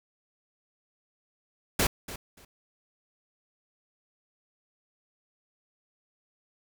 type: noise with echo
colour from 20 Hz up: pink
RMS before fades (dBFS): -24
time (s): 1.79-1.87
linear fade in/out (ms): 5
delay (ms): 290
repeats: 2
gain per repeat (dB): -15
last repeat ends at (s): 2.45
effects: none